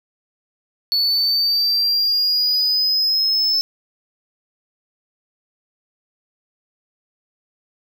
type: linear sweep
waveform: triangle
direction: up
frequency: 4435 to 5270 Hz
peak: -14 dBFS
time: 0.92-3.61 s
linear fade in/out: 0 ms
effects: none